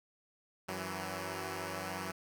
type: tone cluster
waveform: 5% pulse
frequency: 93.9 / 165.9 / 188.4 Hz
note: F#2 / E3 / F#3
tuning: +26 / +11 / +32 cents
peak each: -31 dBFS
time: 0.68-2.12 s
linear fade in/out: 10 ms
effects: none